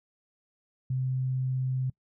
sine tone, 129.7 Hz, C3, 15 cents flat, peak -26 dBFS, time 0.9-1.9 s, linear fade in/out 5 ms, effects noise-tail reverb RT60 0.1 s tail -24 dB re dry

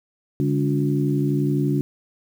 harmonic tone with a mistuned harmonic, 71.8 Hz, D2, 39 cents flat, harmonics 2 / 3 / 4 / 5, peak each -21 / -27 / -23 / -27 dBFS, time 0.4-1.81 s, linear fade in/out 0 ms, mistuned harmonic 3, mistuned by -83 cents, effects 8-bit

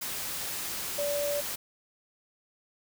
sine tone in noise, 578 Hz, D5, 28 cents flat, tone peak -28 dBFS, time 0.98-1.41 s, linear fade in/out 10 ms, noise white, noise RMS -35 dBFS, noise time 0.01-1.56 s, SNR +4 dB, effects none

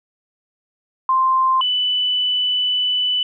sine tone pair in turn, 1046.5 / 2987 Hz, C6 / F#7, 0 / +16 cents, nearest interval octave + tritone, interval 1816 cents, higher second, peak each -13 / -16 dBFS, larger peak first, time 1.09-1.61 / 1.61-3.23 s, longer second, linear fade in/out 2 ms, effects none

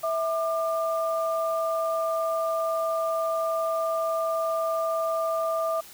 sine tone pair together, 653.6 / 1198 Hz, E5 / D6, -15 / +34 cents, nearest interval minor seventh, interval 1049 cents, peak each -25 / -29 dBFS, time 0.03-5.81 s, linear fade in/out 10 ms, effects white hiss -47 dBFS RMS until 5.93 s

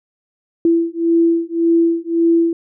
sine beating tone pair, 333.4 / 335.2 Hz, E4 / E4, +20 / +29 cents, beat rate 1.8 Hz, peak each -15 dBFS, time 0.65-2.53 s, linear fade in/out 2 ms, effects none

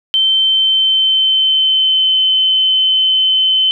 sine tone with pitch glide, 3100 to 3061 Hz, G7 to G7, -20 to -42 cents, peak -9 dBFS, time 0.14-3.71 s, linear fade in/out 0 ms, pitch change -22 cents, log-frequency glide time 0.39-2.19 s, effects none

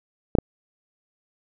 clicks, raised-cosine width 2 ms, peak -4 dBFS, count 2, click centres 0.352 / 0.386 s, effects none

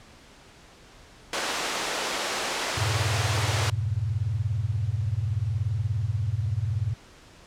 pink high-pass noise, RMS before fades -28 dBFS, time 1.33-3.7 s, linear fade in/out 2 ms, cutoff 470 Hz, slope 12 dB/octave
sine chord, F diminished, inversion none, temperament equal with one note detuned, 87.31 / 103.83 / 124.55 Hz, F2 / Ab2 / Cb3, 0 / 0 / +15 cents, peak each -32 / -26 / -30 dBFS, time 2.77-6.94 s, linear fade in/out 10 ms
effects pink hiss -51 dBFS RMS until 7.46 s + low-pass 7000 Hz 12 dB/octave

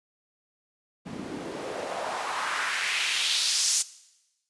white noise with band-pass filter sweep, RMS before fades -29 dBFS, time 1.05-3.83 s, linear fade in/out 20 ms, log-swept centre 200 to 6900 Hz, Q 2, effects noise-tail reverb RT60 1.0 s tail -19 dB re dry + resampled to 24000 Hz

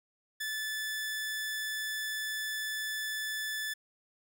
sawtooth tone, 1742 Hz, A6, 18 cents flat, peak -30 dBFS, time 0.4-3.74 s, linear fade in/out 10 ms, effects none

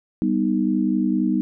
sine chord, G augmented, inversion none, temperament equal, 196 / 246.9 / 311.1 Hz, G3 / B3 / D#4, 0 / 0 / 0 cents, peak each -22 dBFS, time 0.22-1.41 s, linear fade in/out 0 ms, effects none

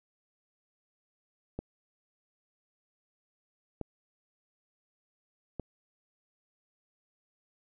clicks, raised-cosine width 2 ms, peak -22 dBFS, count 3, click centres 1.59 / 3.813 / 5.597 s, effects none

